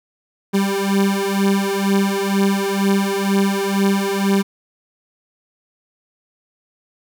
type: beating tone pair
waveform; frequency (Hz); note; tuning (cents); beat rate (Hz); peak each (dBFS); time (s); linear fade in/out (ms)
30% pulse; 196 / 198.1; G3 / G3; 0 / +18; 2.1; -16; 0.53-4.43; 20
effects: none